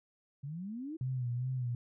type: exponential sweep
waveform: sine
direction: up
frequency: 133.5 to 333.4 Hz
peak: -38 dBFS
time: 0.43-0.97 s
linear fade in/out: 10 ms
type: tone with vibrato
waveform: sine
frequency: 125.2 Hz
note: B2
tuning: 24 cents sharp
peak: -32 dBFS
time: 1.01-1.75 s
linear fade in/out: 2 ms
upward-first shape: sine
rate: 2.5 Hz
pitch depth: 71 cents each way
effects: none